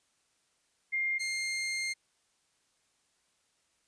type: tone pair in turn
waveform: sine / sawtooth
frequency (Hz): 2115 / 2115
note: C7 / C7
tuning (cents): +18 / +18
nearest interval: unison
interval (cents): 0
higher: neither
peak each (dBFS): -28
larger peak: neither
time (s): 0.92-1.19 / 1.19-1.94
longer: second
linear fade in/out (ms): 20
effects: white hiss -73 dBFS RMS until 3.87 s + resampled to 22050 Hz